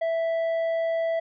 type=tone with tanh clipping; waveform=sine; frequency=659.3 Hz; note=E5; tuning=in tune; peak=-24 dBFS; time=0.01-1.2 s; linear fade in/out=10 ms; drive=6 dB; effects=none